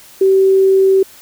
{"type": "tone", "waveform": "sine", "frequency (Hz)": 384.5, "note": "G4", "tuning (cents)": -33, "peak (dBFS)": -7, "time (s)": [0.21, 1.03], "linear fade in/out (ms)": 5, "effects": ["white hiss -41 dBFS RMS until 1.21 s"]}